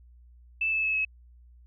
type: tone with pitch steps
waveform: sine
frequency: 2637 / 2616 / 2595 / 2574 Hz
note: E7 / E7 / E7 / E7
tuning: 0 / -14 / -28 / -42 cents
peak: -24 dBFS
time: 0.61-1.05 s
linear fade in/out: 5 ms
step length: 110 ms
effects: added 60 Hz sine -51 dBFS peak until 1.66 s